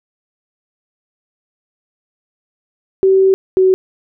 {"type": "tone pair in turn", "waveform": "sine", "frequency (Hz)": [383.1, 375.6], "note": ["G4", "F#4"], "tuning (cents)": [-40, 26], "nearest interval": "unison", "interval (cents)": 34, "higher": "first", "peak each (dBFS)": -7, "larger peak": "neither", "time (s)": [[3.03, 3.34], [3.57, 3.74]], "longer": "first", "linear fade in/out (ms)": 0, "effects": []}